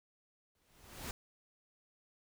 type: noise with exponential growth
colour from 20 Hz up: pink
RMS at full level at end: -40 dBFS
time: 0.55-1.11 s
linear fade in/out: 1 ms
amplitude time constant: 120 ms
effects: none